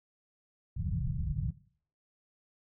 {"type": "low-pass noise", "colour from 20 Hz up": "white", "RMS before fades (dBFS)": -33, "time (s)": [0.76, 1.51], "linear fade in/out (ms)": 10, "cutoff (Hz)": 180, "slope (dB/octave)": 96, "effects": ["noise-tail reverb RT60 0.5 s tail -17 dB re dry"]}